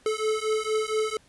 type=beating tone pair; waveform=square; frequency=431.9 / 436.2 Hz; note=A4 / A4; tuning=-32 / -15 cents; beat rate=4.3 Hz; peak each=-28 dBFS; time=0.06-1.17 s; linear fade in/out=2 ms; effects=pink hiss -59 dBFS RMS until 1.28 s + resampled to 24000 Hz